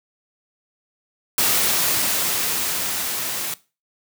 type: noise with level ramp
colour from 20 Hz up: white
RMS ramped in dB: -18 to -27 dBFS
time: 1.38-3.54 s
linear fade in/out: 2 ms
effects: noise-tail reverb RT60 0.3 s tail -19 dB re dry + high-pass 100 Hz 12 dB/octave